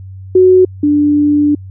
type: tone pair in turn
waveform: sine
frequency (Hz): 370 / 293.7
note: F#4 / D4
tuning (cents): 0 / 0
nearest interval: major third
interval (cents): 400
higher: first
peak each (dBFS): -3 / -7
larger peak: first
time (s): 0.35-0.65 / 0.83-1.55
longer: second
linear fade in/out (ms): 5
effects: added 95 Hz sine -27 dBFS peak until 1.7 s